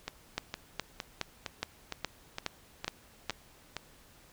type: two click trains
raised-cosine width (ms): 0.2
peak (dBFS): -18 / -14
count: 9 / 8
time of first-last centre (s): 0.08-3.767 / 0.38-3.297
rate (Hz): 2.17 / 2.4
effects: pink hiss -59 dBFS RMS until 4.32 s